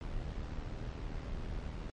brown noise with amplitude modulation, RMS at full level -37 dBFS, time 0.01-1.9 s, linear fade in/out 0 ms, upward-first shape sine, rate 78.7 Hz, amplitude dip 55%, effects low-pass 5000 Hz 12 dB/octave + MP3 48 kbps

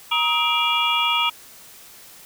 sine tone cluster, 942 / 1265 / 2366 / 2833 / 3344 Hz, A#5 / D#6 / D7 / F7 / G#7, +18 / +28 / +12 / +24 / +11 cents, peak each -24 dBFS, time 0.11-1.3 s, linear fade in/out 10 ms, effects white hiss -45 dBFS RMS until 2.25 s

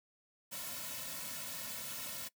white noise with comb filter, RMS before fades -43 dBFS, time 0.51-2.29 s, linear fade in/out 20 ms, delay 2.5 ms, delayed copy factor -1, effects noise-tail reverb RT60 0.1 s tail -21 dB re dry

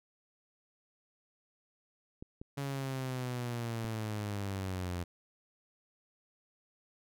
clicks, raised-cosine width 3 ms, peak -31 dBFS, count 3, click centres 2.225 / 2.415 / 3.847 s
sawtooth linear sweep, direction down, 140.8 to 86.5 Hz, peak -31 dBFS, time 2.57-5.04 s, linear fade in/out 10 ms
effects none

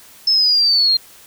sine linear sweep, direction down, 5274 to 4171 Hz, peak -11 dBFS, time 0.27-0.97 s, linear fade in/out 5 ms, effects white hiss -44 dBFS RMS until 1.26 s

